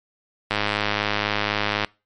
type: click train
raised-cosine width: 0.3 ms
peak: -5 dBFS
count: 140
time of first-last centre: 0.51-1.847 s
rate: 104 Hz
effects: noise-tail reverb RT60 0.3 s tail -25 dB re dry + MP3 48 kbps